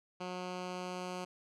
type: tone with low-pass filter sweep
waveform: 10% pulse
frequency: 181.5 Hz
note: F#3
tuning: 33 cents flat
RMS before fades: -41 dBFS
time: 0.2-1.25 s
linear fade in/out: 10 ms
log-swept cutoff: 4800 to 7800 Hz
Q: 0.84
effects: none